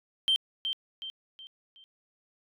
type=tone with echo; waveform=sine; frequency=3136 Hz; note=G7; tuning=in tune; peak=-20 dBFS; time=0.28-0.36 s; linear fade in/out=0 ms; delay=370 ms; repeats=4; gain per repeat=-8 dB; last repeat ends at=1.84 s; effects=tanh soft clip ceiling -19 dBFS

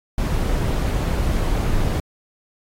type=noise; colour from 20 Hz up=brown; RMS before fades=-20 dBFS; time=0.18-2 s; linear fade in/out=2 ms; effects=AAC 48 kbps

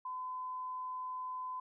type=tone; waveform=sine; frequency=1016 Hz; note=B5; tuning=49 cents sharp; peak=-38 dBFS; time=0.05-1.6 s; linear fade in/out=5 ms; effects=none

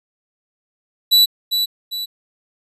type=tone with echo; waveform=45% pulse; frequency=3951 Hz; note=B7; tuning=in tune; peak=-9 dBFS; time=1.11-1.26 s; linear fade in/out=20 ms; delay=400 ms; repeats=2; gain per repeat=-7 dB; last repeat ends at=2.06 s; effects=resampled to 32000 Hz

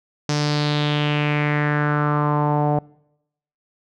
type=tone with low-pass filter sweep; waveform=sawtooth; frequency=148.1 Hz; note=D3; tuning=15 cents sharp; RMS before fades=-20 dBFS; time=0.29-2.79 s; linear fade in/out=2 ms; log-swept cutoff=5700 to 710 Hz; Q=3.7; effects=noise-tail reverb RT60 0.8 s tail -24 dB re dry

